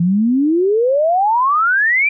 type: exponential sweep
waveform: sine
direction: up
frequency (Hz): 166 to 2402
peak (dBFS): -11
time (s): 0-2.09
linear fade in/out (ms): 5
effects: none